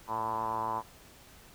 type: tone with low-pass filter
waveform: 5% pulse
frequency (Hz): 111.5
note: A2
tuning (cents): +23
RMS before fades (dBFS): -33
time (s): 0.07-0.83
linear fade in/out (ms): 50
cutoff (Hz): 970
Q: 9.2
effects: pink hiss -55 dBFS RMS until 1.54 s